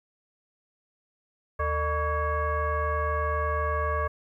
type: tone with frequency modulation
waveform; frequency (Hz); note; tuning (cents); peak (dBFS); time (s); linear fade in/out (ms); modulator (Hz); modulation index
sine; 602; D5; +43; -24; 1.59-4.08; 10; 526; 1.7
effects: 11-bit